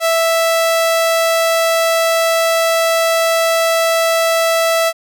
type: tone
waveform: sawtooth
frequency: 659.3 Hz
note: E5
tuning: in tune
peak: -8 dBFS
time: 0-4.93 s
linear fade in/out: 50 ms
effects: none